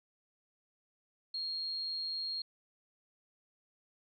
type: tone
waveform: sine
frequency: 4254 Hz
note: C8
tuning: 28 cents sharp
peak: -35 dBFS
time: 1.34-2.42 s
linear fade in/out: 5 ms
effects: none